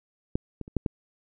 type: clicks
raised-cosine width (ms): 3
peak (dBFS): -12 / -21 / -30 / -11 / -13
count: 5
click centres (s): 0.355 / 0.613 / 0.679 / 0.767 / 0.862
effects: none